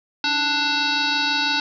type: tone with frequency modulation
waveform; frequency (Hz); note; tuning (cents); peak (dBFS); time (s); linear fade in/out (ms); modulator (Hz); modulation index
sine; 2669; E7; +21; -18; 0.24-1.6; 2; 596; 3.5
effects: none